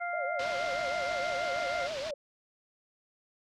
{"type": "harmonic tone", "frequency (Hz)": 698.5, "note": "F5", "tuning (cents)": 0, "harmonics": [1, 2, 3], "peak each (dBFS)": [-34, -37, -39], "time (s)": [0, 1.88], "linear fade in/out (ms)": 20}
{"type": "tone with vibrato", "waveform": "sine", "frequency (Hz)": 587.3, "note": "D5", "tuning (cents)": 0, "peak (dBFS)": -34, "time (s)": [0.13, 2.14], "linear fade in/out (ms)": 5, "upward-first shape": "triangle", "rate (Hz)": 6.3, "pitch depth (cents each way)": 210}
{"type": "low-pass noise", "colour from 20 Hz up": "white", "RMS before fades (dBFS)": -42, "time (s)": [0.39, 2.11], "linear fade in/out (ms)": 5, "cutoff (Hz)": 4900, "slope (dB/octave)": 24}
{"effects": []}